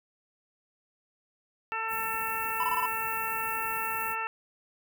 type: harmonic tone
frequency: 446.8 Hz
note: A4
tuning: 27 cents sharp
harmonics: 1 / 2 / 3 / 4 / 5 / 6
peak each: -45 / -35 / -34 / -38 / -45 / -36 dBFS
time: 1.72-4.27 s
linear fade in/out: 0 ms
type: band-stop noise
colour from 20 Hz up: white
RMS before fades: -39 dBFS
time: 1.88-4.16 s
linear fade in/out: 50 ms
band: 340 to 11000 Hz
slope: 24 dB/octave
type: tone bursts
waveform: triangle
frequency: 992 Hz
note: B5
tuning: 7 cents sharp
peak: -24 dBFS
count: 5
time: 2.6-2.859 s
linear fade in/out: 2 ms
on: 35 ms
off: 21 ms
effects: none